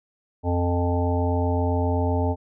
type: harmonic tone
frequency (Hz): 87.7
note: F2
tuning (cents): +8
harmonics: 1 / 3 / 5 / 7 / 9 / 10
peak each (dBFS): -22 / -27 / -29 / -30 / -32 / -32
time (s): 0.43-2.36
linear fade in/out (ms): 50
effects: none